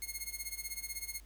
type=tone with tremolo; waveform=5% pulse; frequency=2153 Hz; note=C7; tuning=49 cents sharp; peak=-26 dBFS; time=0.02-1.2 s; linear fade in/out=0 ms; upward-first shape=sine; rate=16 Hz; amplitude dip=85%; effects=added 50 Hz sine -53 dBFS peak until 1.25 s + pink hiss -65 dBFS RMS until 1.25 s